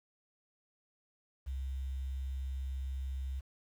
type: tone with quantisation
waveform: sine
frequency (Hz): 66.4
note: C2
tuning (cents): +26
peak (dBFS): -35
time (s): 1.46-3.41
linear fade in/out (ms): 20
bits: 10
effects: none